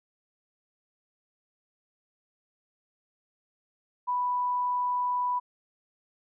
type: tone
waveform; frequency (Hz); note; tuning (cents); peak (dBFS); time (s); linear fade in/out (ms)
sine; 987.8; B5; 0; -25; 4.07-5.4; 20
effects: none